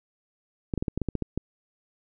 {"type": "clicks", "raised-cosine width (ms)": 3, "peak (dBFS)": -14, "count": 10, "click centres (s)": [0.738, 0.777, 0.825, 0.882, 0.976, 1.017, 1.087, 1.153, 1.223, 1.376], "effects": []}